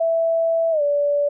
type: tone with pitch glide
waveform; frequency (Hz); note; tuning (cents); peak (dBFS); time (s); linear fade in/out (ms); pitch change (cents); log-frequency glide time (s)
sine; 660 to 577.9; E5 to D5; +2 to -28; -16; 0-1.29; 10; -230; 0.71-0.82
effects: none